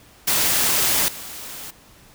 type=noise with level steps; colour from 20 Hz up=white; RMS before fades=-19 / -35 dBFS; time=0.27-1.71 s; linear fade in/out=10 ms; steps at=1.08 s; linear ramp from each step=2 ms; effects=pink hiss -50 dBFS RMS until 2.14 s